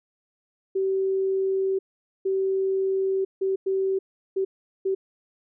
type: tone bursts at uneven times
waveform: sine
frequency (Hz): 384.2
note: G4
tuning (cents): -35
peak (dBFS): -21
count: 6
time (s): 0.75-1.79 / 2.25-3.25 / 3.41-3.56 / 3.66-3.99 / 4.36-4.45 / 4.85-4.95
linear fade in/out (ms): 10
effects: none